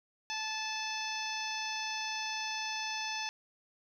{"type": "harmonic tone", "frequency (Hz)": 872, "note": "A5", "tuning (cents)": -16, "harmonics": [1, 2, 3, 4, 5, 6, 7], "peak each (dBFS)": [-40, -43, -40, -44, -46, -42, -45], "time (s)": [0.3, 3.29], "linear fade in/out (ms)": 0, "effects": ["11-bit"]}